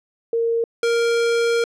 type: tone pair in turn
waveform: sine / square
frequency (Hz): 461.6 / 466.7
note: A#4 / A#4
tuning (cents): -17 / +2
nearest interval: unison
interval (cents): 19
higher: second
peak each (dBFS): -17 / -17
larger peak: neither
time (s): 0.33-0.64 / 0.83-1.64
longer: second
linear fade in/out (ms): 2
effects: low-pass 7000 Hz 12 dB/octave